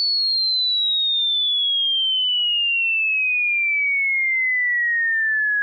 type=exponential sweep; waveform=sine; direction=down; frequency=4473 to 1661.2 Hz; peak=-17 dBFS; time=0-5.62 s; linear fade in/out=0 ms; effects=none